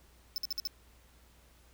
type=tone bursts; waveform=square; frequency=5274 Hz; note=E8; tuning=in tune; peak=-32 dBFS; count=5; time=0.36-0.672 s; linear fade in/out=0 ms; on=20 ms; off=53 ms; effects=added 60 Hz sine -61 dBFS peak until 1.73 s + pink hiss -64 dBFS RMS until 1.73 s